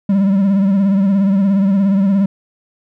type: tone with vibrato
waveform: triangle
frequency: 196 Hz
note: G3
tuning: in tune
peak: -8 dBFS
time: 0.09-2.26 s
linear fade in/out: 5 ms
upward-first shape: triangle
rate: 17 Hz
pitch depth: 76 cents each way
effects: none